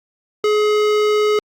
sine tone with hard clipping, 422.3 Hz, G#4, 29 cents sharp, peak -15 dBFS, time 0.44-1.39 s, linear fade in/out 2 ms, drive 18 dB, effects Opus 48 kbps

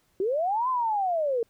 sine linear two-way sweep, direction up then down, 359.1 to 1046.5 to 445.9 Hz, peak -23 dBFS, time 0.2-1.43 s, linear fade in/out 2 ms, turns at 0.69 s, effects pink hiss -68 dBFS RMS until 1.49 s

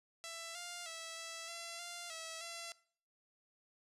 5% pulse tone with pitch steps, 665 / 701 / 656 / 660 / 677 / 696 / 651 / 677 Hz, E5 / F5 / E5 / E5 / E5 / F5 / E5 / E5, +15 / +6 / -9 / +2 / +46 / -6 / -22 / +46 cents, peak -33 dBFS, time 0.24-2.72 s, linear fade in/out 0 ms, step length 310 ms, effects noise-tail reverb RT60 0.5 s tail -19 dB re dry + resampled to 32000 Hz

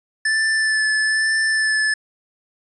square tone with vibrato, 1751 Hz, A6, 9 cents flat, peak -17 dBFS, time 0.25-1.94 s, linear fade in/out 5 ms, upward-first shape sine, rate 1.1 Hz, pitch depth 17 cents each way, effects resampled to 24000 Hz

